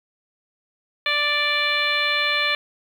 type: harmonic tone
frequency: 587.3 Hz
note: D5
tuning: in tune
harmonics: 1 / 2 / 3 / 4 / 5 / 6 / 7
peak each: -31 / -28 / -25 / -23 / -29 / -26 / -30 dBFS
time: 1.06-2.55 s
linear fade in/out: 2 ms
effects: 8-bit